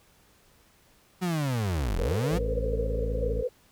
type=linear two-way sweep; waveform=35% pulse; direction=down then up; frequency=186.5 to 36.5 to 186.5 Hz; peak=-24 dBFS; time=1.21-2.39 s; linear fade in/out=20 ms; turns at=1.99 s
type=band-pass noise; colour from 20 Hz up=white; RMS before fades=-32 dBFS; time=1.98-3.49 s; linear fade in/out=5 ms; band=450 to 510 Hz; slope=96 dB/octave
type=harmonic tone; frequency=55 Hz; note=A1; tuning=in tune; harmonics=1 / 2 / 3 / 4 / 5; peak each=-28 / -36 / -40 / -42 / -42 dBFS; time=2.3-3.44 s; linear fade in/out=50 ms
effects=pink hiss -61 dBFS RMS until 3.71 s